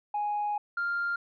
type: tone pair in turn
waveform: sine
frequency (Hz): 830.6 / 1396.9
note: G#5 / F6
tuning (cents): 0 / 0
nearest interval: major sixth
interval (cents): 900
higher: second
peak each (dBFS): -26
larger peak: neither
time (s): 0.14-0.58 / 0.77-1.16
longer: first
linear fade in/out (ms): 5
effects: tanh soft clip ceiling -24 dBFS

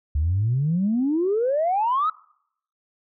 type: exponential sweep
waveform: sine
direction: up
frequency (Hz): 70.1 to 1318.5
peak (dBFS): -18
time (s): 0.15-2.1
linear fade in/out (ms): 5
effects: noise-tail reverb RT60 0.7 s tail -23 dB re dry + tanh soft clip ceiling -14 dBFS

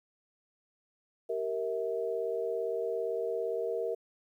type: tone cluster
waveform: sine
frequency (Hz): 387.1 / 464.7 / 648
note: G4 / A#4 / E5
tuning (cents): -22 / -5 / -30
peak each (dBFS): -37 / -32 / -37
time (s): 1.29-3.95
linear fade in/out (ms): 10
effects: 11-bit

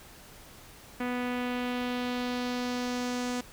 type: tone with low-pass filter sweep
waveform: sawtooth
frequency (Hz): 246.9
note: B3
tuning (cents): 0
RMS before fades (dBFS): -32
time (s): 1-3.41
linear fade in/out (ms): 5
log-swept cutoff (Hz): 2200 to 7400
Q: 1.6
effects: pink hiss -51 dBFS RMS until 3.52 s

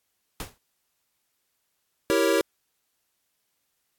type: noise with exponential decay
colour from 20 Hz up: pink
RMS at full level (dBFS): -30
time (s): 0.4-0.58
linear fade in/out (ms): 1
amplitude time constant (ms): 38
type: chord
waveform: square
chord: E diminished seventh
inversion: none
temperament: equal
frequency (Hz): 329.6 / 392 / 466.2 / 554.4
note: E4 / G4 / Bb4 / Db5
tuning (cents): 0 / 0 / 0 / 0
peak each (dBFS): -26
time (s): 2.1-2.41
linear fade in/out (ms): 0
effects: white hiss -75 dBFS RMS until 3.98 s + AAC 64 kbps

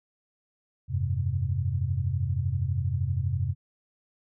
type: chord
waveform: sine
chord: F suspended second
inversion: none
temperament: equal with one note detuned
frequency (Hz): 87.31 / 99.88 / 130.81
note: F2 / G2 / C3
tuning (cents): 0 / +33 / 0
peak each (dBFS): -29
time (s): 0.88-3.55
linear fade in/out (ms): 50
effects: none

